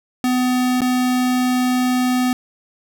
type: tone with dropouts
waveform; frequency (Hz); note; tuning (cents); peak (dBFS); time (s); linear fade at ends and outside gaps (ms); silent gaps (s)
square; 251.5; B3; +32; -16; 0.24-2.33; 1; 0.807-0.817
effects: none